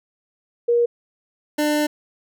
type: tone pair in turn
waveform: sine / 25% pulse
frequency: 474.5 / 298.9 Hz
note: A#4 / D4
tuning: +31 / +31 cents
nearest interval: minor sixth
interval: 800 cents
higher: first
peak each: -14 dBFS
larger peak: neither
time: 0.68-0.86 / 1.58-1.87 s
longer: second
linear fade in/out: 10 ms
effects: none